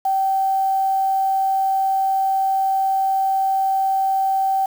sine tone with quantisation, 773 Hz, G5, 24 cents flat, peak -16 dBFS, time 0.05-4.66 s, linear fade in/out 5 ms, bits 6, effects none

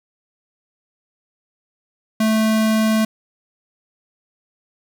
square tone, 219.1 Hz, A3, 7 cents flat, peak -15 dBFS, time 2.2-3.05 s, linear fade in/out 5 ms, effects none

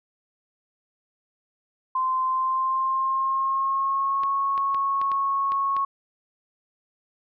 sine tone with pitch glide, 1038 to 1099.7 Hz, C6 to C#6, -14 to -14 cents, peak -21 dBFS, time 1.95-5.85 s, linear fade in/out 5 ms, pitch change +100 cents, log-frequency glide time 2.24-4.31 s
clicks, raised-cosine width 0.3 ms, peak -22 dBFS, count 7, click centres 4.235 / 4.578 / 4.746 / 5.015 / 5.117 / 5.52 / 5.766 s
effects none

